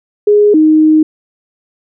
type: tone pair in turn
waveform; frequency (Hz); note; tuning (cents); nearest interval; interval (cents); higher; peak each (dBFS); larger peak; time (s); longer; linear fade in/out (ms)
sine; 415.3 / 311.1; G#4 / D#4; 0 / 0; perfect fourth; 500; first; -4; neither; 0.27-0.54 / 0.54-1.03; second; 5
effects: none